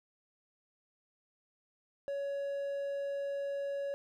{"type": "tone", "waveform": "triangle", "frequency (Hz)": 560, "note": "C#5", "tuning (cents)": 18, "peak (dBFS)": -32, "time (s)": [2.08, 3.94], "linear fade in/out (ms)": 0, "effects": []}